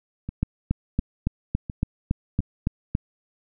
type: two click trains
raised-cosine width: 5 ms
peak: -18 / -9 dBFS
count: 4 / 10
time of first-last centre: 0.29-2.403 / 0.43-2.951 s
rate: 1.42 / 3.57 Hz
effects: none